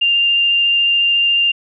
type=tone with vibrato; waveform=sine; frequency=2794 Hz; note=F7; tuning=in tune; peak=-11 dBFS; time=0.01-1.52 s; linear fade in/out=10 ms; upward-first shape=triangle; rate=14 Hz; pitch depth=9 cents each way; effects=none